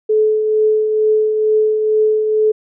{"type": "tone with tremolo", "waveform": "sine", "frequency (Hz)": 431.2, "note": "A4", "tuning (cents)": -35, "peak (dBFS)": -9, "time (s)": [0.09, 2.52], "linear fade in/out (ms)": 10, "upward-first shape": "triangle", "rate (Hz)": 2.2, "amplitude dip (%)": 45, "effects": []}